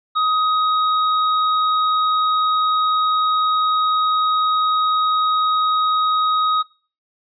sine tone with hard clipping, 1258 Hz, D#6, 19 cents sharp, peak -17 dBFS, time 0.15-6.63 s, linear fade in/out 20 ms, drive 12 dB, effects noise-tail reverb RT60 0.4 s tail -22 dB re dry + resampled to 11025 Hz

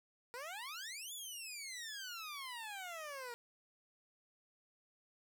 15% pulse exponential two-way sweep, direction up then down, 466 to 3520 to 466 Hz, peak -38 dBFS, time 0.34-3.34 s, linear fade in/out 0 ms, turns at 1.13 s, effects none

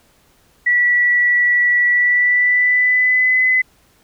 sine tone with pitch glide, 1948 to 2021 Hz, B6 to B6, -24 to +39 cents, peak -11 dBFS, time 0.66-3.62 s, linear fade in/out 10 ms, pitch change +63 cents, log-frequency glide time 1.85-3.42 s, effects pink hiss -55 dBFS RMS until 4.03 s

